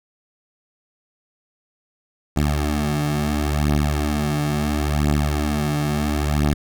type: beating tone pair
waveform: 15% pulse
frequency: 73.42 / 74.15 Hz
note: D2 / D2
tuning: 0 / +17 cents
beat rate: 0.73 Hz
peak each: -17 / -14 dBFS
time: 2.36-6.54 s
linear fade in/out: 10 ms
effects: none